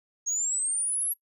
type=exponential sweep; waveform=sine; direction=up; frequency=6530 to 11480 Hz; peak=-24 dBFS; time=0.26-1.14 s; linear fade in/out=20 ms; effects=noise-tail reverb RT60 0.1 s tail -22 dB re dry + tanh soft clip ceiling -22 dBFS